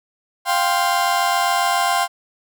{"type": "chord", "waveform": "35% pulse", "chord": "F suspended second", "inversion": "none", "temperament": "just", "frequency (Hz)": [698.5, 785.8, 1047.7], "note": ["F5", "G5", "C6"], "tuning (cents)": [0, 4, 2], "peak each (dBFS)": -19, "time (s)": [0.45, 2.08], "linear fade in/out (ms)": 50, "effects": []}